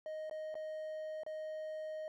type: tone with dropouts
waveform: triangle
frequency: 623 Hz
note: D#5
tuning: 2 cents sharp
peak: -38 dBFS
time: 0.06-2.08 s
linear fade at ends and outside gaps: 1 ms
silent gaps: 0.297-0.311 / 0.543-0.553 / 1.234-1.264 s
effects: none